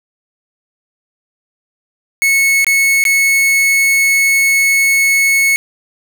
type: tone with dropouts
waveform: 45% pulse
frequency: 2199 Hz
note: C#7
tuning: 14 cents flat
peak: -9 dBFS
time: 2.22-5.56 s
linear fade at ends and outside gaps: 0 ms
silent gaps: 2.645-2.667 / 3.04-3.052 s
effects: none